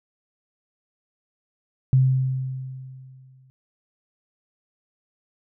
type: tone with exponential decay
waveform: sine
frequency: 130.81 Hz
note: C3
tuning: in tune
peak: -12 dBFS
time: 1.93-3.5 s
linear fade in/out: 0 ms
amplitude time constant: 340 ms
effects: none